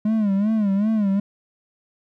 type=tone with vibrato; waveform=triangle; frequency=207.7 Hz; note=G#3; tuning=in tune; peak=-15 dBFS; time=0.05-1.2 s; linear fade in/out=5 ms; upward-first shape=sine; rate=2.6 Hz; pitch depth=120 cents each way; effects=none